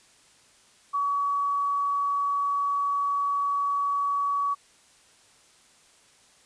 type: tone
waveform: sine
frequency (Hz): 1133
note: C#6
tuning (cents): +37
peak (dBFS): -23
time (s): 0.93-4.55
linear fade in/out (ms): 20
effects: white hiss -58 dBFS RMS until 6.45 s + resampled to 22050 Hz